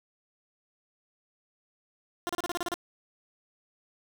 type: tone bursts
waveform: 15% pulse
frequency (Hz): 349.2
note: F4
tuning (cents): 0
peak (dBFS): -23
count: 9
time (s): 2.27-2.741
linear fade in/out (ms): 0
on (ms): 23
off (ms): 33
effects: none